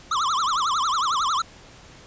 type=tone with vibrato; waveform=square; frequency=1174.7 Hz; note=D6; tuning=in tune; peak=-21 dBFS; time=0.11-1.42 s; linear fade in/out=5 ms; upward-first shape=triangle; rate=11 Hz; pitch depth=300 cents each way; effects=pink hiss -47 dBFS RMS until 2.06 s + resampled to 16000 Hz